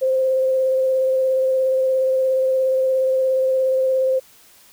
sine tone with vibrato, 523.3 Hz, C5, in tune, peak -15 dBFS, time 0.01-4.2 s, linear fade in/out 20 ms, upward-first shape square, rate 17 Hz, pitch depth 11 cents each way, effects white hiss -50 dBFS RMS until 4.72 s

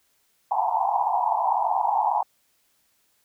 white band-pass noise, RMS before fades -23 dBFS, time 0.51-2.23 s, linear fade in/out 5 ms, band 710 to 980 Hz, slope 96 dB/octave, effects white hiss -67 dBFS RMS until 3.24 s

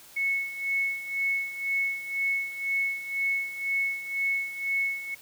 sine tone with tremolo, 2201 Hz, C#7, 13 cents flat, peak -23 dBFS, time 0.16-5.15 s, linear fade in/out 10 ms, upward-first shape sine, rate 2 Hz, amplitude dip 75%, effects white hiss -51 dBFS RMS until 5.21 s

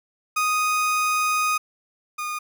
30% pulse tone pair in turn, 1244.5 / 1225.2 Hz, D#6 / D#6, 0 / -27 cents, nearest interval unison, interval 27 cents, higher first, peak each -17 / -24 dBFS, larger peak first, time 0.36-1.58 / 2.18-2.39 s, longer first, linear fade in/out 10 ms, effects none

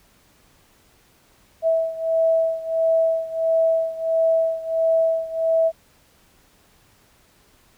sine beating tone pair, 652 / 653.5 Hz, E5 / E5, -19 / -15 cents, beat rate 1.5 Hz, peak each -19 / -22 dBFS, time 1.62-5.72 s, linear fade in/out 50 ms, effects pink hiss -57 dBFS RMS until 7.77 s

